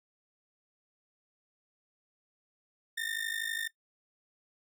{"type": "ring-modulated tone", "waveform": "30% pulse", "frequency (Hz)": 1815, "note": "A#6", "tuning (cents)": -47, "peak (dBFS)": -28, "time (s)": [2.97, 3.68], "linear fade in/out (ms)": 10, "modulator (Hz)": 26.1, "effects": ["noise-tail reverb RT60 0.1 s tail -17 dB re dry"]}